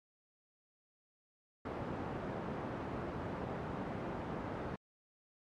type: band-pass noise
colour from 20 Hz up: pink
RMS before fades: -41 dBFS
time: 1.65-4.76 s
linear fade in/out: 5 ms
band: 100 to 1100 Hz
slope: 12 dB/octave
effects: MP3 64 kbps